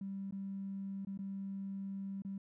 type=tone with dropouts; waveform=triangle; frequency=195.4 Hz; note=G3; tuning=5 cents flat; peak=-35 dBFS; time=0.01-2.38 s; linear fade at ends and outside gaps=5 ms; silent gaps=0.31-0.323 / 1.05-1.07 / 1.176-1.189 / 2.221-2.248 s; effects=tanh soft clip ceiling -37 dBFS